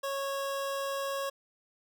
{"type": "tone", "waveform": "25% pulse", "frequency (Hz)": 551, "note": "C#5", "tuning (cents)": -11, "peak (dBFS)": -28, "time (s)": [0.03, 1.3], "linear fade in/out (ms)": 10, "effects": []}